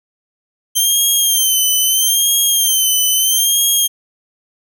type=tone with vibrato; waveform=10% pulse; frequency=3136 Hz; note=G7; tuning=in tune; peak=-4 dBFS; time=0.75-3.88 s; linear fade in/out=20 ms; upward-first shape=sine; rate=0.77 Hz; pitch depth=70 cents each way; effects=none